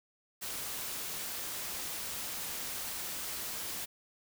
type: noise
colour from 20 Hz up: white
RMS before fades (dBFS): -39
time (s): 0.41-3.86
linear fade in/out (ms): 20
effects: none